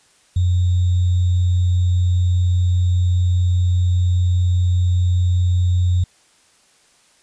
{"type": "tone with sample-and-hold", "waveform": "sine", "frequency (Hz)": 89.5, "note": "F2", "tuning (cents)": 43, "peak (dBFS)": -13, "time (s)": [0.36, 6.04], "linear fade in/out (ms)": 5, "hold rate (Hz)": 3675, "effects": ["white hiss -55 dBFS RMS until 7.22 s", "resampled to 22050 Hz"]}